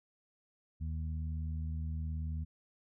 harmonic tone, 79 Hz, D#2, 27 cents sharp, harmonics 1 / 2 / 3, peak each -35 / -43 / -50 dBFS, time 0.8-2.45 s, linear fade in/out 20 ms, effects none

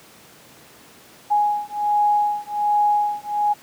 sine beating tone pair, 830.6 / 831.9 Hz, G#5 / G#5, 0 / +3 cents, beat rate 1.3 Hz, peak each -20 dBFS, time 1.3-3.54 s, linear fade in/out 20 ms, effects pink hiss -47 dBFS RMS until 3.62 s + high-pass 150 Hz 12 dB/octave

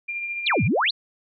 sine tone with tremolo, 2392 Hz, D7, 31 cents sharp, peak -25 dBFS, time 0.08-0.68 s, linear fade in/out 10 ms, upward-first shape triangle, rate 14 Hz, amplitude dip 40%
sine exponential two-way sweep, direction down then up, 4600 to 92.5 to 4600 Hz, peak -18 dBFS, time 0.46-0.91 s, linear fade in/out 10 ms, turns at 0.64 s
effects none

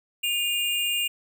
square tone pair together, 2452 / 2809 Hz, D#7 / F7, -26 / +9 cents, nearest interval major second, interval 235 cents, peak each -31 / -25 dBFS, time 0.23-1.08 s, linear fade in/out 10 ms, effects none

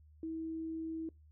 sine tone, 323 Hz, E4, 35 cents flat, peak -37 dBFS, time 0.23-1.09 s, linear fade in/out 2 ms, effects noise-tail reverb RT60 0.2 s tail -24 dB re dry + added 76 Hz sine -58 dBFS peak until 1.31 s

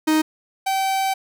45% pulse tone pair in turn, 311.7 / 771.9 Hz, D#4 / G5, +3 / -27 cents, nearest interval octave + major third, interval 1570 cents, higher second, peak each -15 / -19 dBFS, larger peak first, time 0.07-0.22 / 0.66-1.14 s, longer second, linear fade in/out 10 ms, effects none

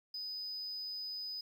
triangle tone, 4998 Hz, D#8, 7 cents sharp, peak -37 dBFS, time 0.14-1.41 s, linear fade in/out 5 ms, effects tanh soft clip ceiling -35 dBFS + 11-bit

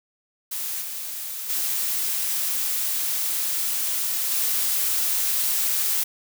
blue noise with level steps, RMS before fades -29 / -32 / -25 / -23 dBFS, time 0.51-6.04 s, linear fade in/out 10 ms, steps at 0.81 / 1.49 / 4.31 s, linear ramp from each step 10 ms, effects none

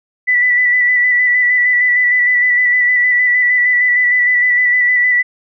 sine tone with vibrato, 1975.5 Hz, B6, in tune, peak -9 dBFS, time 0.27-5.23 s, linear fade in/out 20 ms, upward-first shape square, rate 6.5 Hz, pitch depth 20 cents each way, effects none

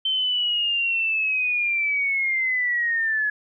sine linear sweep, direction down, 3100 to 1690 Hz, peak -20 dBFS, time 0.05-3.3 s, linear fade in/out 5 ms, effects none

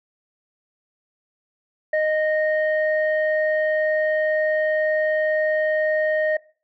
sine tone pair together, 619 / 1855 Hz, D#5 / A#6, -9 / -9 cents, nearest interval octave + perfect fifth, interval 1900 cents, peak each -18 / -24 dBFS, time 1.93-6.37 s, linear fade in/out 5 ms, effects noise-tail reverb RT60 0.4 s tail -22 dB re dry + tanh soft clip ceiling -10 dBFS

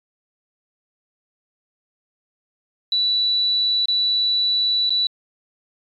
sine tone with dropouts, 3951 Hz, B7, in tune, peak -16 dBFS, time 2.92-5.07 s, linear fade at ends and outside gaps 2 ms, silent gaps 3.857-3.883 / 4.895-4.904 s, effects MP3 96 kbps

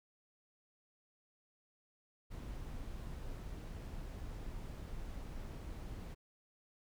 brown noise, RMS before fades -45 dBFS, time 2.3-6.15 s, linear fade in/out 20 ms, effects none

